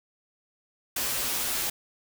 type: noise with comb filter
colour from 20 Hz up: white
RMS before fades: -29 dBFS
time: 0.96-1.7 s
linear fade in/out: 5 ms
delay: 10 ms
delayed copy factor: -0.95
effects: none